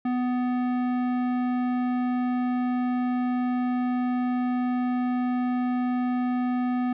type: tone with tanh clipping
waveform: sine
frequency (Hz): 248.8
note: B3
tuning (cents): +13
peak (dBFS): -25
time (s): 0.05-6.93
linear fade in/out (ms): 5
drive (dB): 15
effects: none